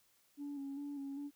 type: tone with vibrato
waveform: sine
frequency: 281.5 Hz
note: C#4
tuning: 27 cents sharp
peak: -39 dBFS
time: 0.37-1.31 s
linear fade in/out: 50 ms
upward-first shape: square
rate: 2.5 Hz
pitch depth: 32 cents each way
effects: tanh soft clip ceiling -38 dBFS + white hiss -72 dBFS RMS until 1.35 s